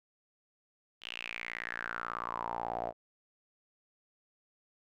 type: tone with band-pass filter sweep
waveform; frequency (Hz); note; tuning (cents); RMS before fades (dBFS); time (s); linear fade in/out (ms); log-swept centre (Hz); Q
sawtooth; 58.27; A#1; 0; -39; 1.01-2.93; 50; 3100 to 650; 6.4
effects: none